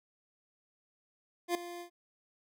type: tone with ADSR envelope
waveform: 25% pulse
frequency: 348.4 Hz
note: F4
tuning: 4 cents flat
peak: -23 dBFS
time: 1.48-1.9 s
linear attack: 69 ms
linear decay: 4 ms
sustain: -15 dB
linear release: 95 ms
effects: none